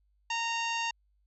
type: harmonic tone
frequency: 924 Hz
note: A#5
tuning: 16 cents flat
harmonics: 1 / 2 / 3 / 4 / 5 / 6 / 7 / 8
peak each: -33 / -38 / -34 / -43 / -43 / -46 / -43 / -52 dBFS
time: 0.3-0.91 s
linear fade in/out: 5 ms
effects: added 50 Hz sine -67 dBFS peak until 1.26 s